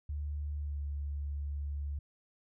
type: tone with pitch glide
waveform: sine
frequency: 73.42 to 71.87 Hz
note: D2 to D2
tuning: 0 to -37 cents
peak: -34 dBFS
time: 0.09-1.99 s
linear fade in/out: 5 ms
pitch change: -37 cents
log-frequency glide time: 0.6-0.79 s
effects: none